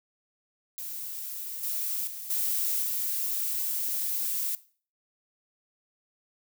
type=noise with level steps; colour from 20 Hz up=violet; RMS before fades=-37 / -31 / -39 / -28 / -30 dBFS; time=0.78-4.55 s; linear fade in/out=0 ms; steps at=1.63 / 2.07 / 2.3 / 2.82 s; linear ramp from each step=5 ms; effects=noise-tail reverb RT60 0.4 s tail -17 dB re dry